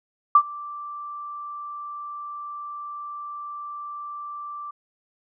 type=tone with ADSR envelope; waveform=sine; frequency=1173 Hz; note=D6; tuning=2 cents flat; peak=-8 dBFS; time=0.35-4.71 s; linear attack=4 ms; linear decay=66 ms; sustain=-24 dB; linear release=7 ms; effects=none